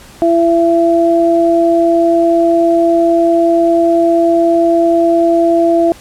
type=tone pair together; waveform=sine; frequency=336.2 / 672.4 Hz; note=E4 / E5; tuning=+34 / +34 cents; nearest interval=octave; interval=1200 cents; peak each=-10 dBFS; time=0.22-5.92 s; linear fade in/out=0 ms; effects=pink hiss -38 dBFS RMS until 6 s + low-pass 12000 Hz 12 dB/octave